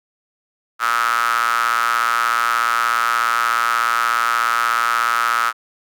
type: tone with high-pass filter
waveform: sawtooth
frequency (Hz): 116.7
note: A#2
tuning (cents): +2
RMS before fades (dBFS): -18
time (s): 0.79-5.53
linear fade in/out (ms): 50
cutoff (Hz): 1300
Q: 8.2
effects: none